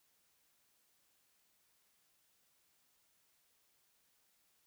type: silence
effects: white hiss -75 dBFS RMS until 4.66 s